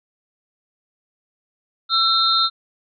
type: tone cluster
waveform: sine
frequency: 1342 / 3686 / 4109 Hz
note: E6 / A#7 / C8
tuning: +31 / -20 / -32 cents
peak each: -19 dBFS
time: 1.89-2.5 s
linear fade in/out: 50 ms
effects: none